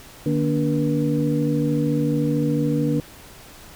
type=tone cluster; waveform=sine; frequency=151.7 / 236.1 / 289.7 / 480.3 Hz; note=D#3 / A#3 / D4 / B4; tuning=-44 / +22 / -24 / -48 cents; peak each=-22 / -26 / -22 / -27 dBFS; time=0.26-3 s; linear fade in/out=2 ms; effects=pink hiss -44 dBFS RMS until 3.75 s